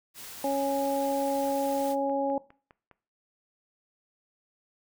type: noise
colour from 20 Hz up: white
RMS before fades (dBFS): -43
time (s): 0.14-1.96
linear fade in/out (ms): 50
type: harmonic tone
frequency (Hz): 276.4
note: C#4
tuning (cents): -5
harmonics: 1 / 2 / 3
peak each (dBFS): -31 / -28 / -30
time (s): 0.44-2.38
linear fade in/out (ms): 2
type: click train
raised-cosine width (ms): 0.5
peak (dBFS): -37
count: 9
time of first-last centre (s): 1.28-2.913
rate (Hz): 4.9
effects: noise-tail reverb RT60 0.4 s tail -18 dB re dry